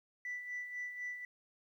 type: tone with tremolo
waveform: sine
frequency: 1975.5 Hz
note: B6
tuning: in tune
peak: -36 dBFS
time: 0.25-1.25 s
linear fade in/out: 2 ms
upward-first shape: sine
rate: 4 Hz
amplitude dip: 60%
effects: tanh soft clip ceiling -35 dBFS + 12-bit